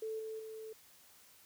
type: tone with level steps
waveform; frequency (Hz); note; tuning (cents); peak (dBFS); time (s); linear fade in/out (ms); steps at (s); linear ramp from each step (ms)
sine; 440; A4; 0; -37 / -40 / -44; 0.02-0.73; 5; 0.19 / 0.39; 5
effects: white hiss -62 dBFS RMS until 1.45 s